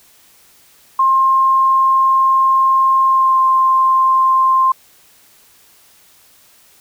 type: tone with pitch glide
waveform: sine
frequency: 1062 to 1051.6 Hz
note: C6 to C6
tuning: +25 to +8 cents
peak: -9 dBFS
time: 0.99-4.72 s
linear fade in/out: 5 ms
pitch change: -17 cents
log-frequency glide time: 3.04-3.4 s
effects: white hiss -49 dBFS RMS until 6.8 s